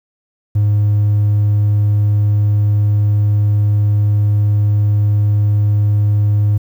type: tone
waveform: triangle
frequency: 103.83 Hz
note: G#2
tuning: in tune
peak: -7 dBFS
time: 0.55-6.58 s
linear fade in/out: 10 ms
effects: tanh soft clip ceiling -5 dBFS + 8-bit